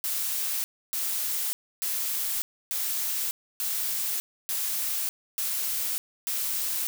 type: noise bursts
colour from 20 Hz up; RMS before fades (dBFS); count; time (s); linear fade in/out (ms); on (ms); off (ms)
blue; -29; 8; 0.04-6.87; 0; 600; 290
effects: none